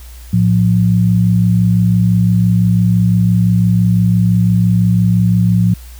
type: tone pair together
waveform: sine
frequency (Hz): 111.9 / 177.8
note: A2 / F3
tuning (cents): +30 / +31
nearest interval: minor sixth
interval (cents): 801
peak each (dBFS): -11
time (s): 0.33-5.74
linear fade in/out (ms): 5
effects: added 60 Hz sine -31 dBFS peak until 5.99 s + white hiss -42 dBFS RMS until 5.99 s